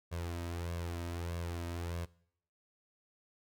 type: tone with flanger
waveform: sawtooth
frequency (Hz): 85.5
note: F2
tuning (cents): -36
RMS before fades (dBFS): -39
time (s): 0.11-2.06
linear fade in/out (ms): 20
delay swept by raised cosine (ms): 1.8 to 3.2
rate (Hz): 1.6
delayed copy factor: +0.55
effects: noise-tail reverb RT60 0.7 s tail -22 dB re dry